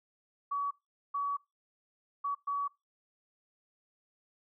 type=tone bursts at uneven times; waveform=sine; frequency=1134 Hz; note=C#6; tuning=39 cents sharp; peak=-30 dBFS; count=4; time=0.51-0.71 / 1.14-1.37 / 2.24-2.35 / 2.47-2.68 s; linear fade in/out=10 ms; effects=noise-tail reverb RT60 0.2 s tail -20 dB re dry